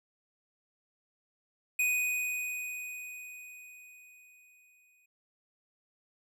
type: tone with exponential decay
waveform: square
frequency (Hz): 2489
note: D#7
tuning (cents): 0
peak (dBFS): -26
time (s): 1.79-5.06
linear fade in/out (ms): 5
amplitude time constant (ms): 710
effects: none

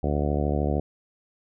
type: harmonic tone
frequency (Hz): 73.2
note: D2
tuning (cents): -5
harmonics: 1 / 2 / 3 / 4 / 5 / 6 / 7 / 8 / 9 / 10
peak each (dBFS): -26 / -29 / -31 / -32 / -33 / -34 / -34 / -35 / -36 / -36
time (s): 0.03-0.8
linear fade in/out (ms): 5
effects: none

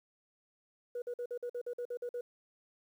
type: tone bursts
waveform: sine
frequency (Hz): 485.1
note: B4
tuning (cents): -31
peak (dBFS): -34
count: 11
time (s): 0.95-2.21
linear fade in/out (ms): 5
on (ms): 70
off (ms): 49
effects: tanh soft clip ceiling -33 dBFS + 11-bit

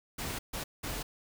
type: noise bursts at uneven times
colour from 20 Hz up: pink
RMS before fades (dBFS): -37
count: 3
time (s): 0.18-0.39 / 0.53-0.64 / 0.83-1.03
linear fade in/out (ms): 10
effects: none

